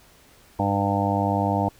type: harmonic tone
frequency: 100 Hz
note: G2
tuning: 35 cents sharp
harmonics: 1 / 2 / 3 / 5 / 6 / 7 / 8 / 9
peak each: -26 / -27 / -28 / -31 / -31 / -28 / -28 / -28 dBFS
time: 0.59-1.69 s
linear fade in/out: 5 ms
effects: pink hiss -54 dBFS RMS until 1.79 s